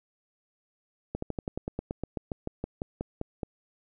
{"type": "slowing click train", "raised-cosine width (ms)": 2, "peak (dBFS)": -18, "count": 18, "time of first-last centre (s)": [1.15, 3.432], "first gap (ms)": 74, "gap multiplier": 1.07, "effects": []}